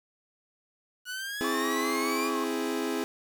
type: exponential sweep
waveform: sawtooth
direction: up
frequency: 1458 to 2457 Hz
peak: -30 dBFS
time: 1.05-2.31 s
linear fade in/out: 50 ms
type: chord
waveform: 40% pulse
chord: C augmented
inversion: none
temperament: equal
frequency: 261.6 / 329.6 / 415.3 Hz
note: C4 / E4 / G#4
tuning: 0 / 0 / 0 cents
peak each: -32 dBFS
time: 1.41-3.04 s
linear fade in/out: 0 ms
type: tone with vibrato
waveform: sine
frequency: 1108.7 Hz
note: C#6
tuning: in tune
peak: -32 dBFS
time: 1.44-2.44 s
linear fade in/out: 2 ms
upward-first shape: sine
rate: 5 Hz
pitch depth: 53 cents each way
effects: 9-bit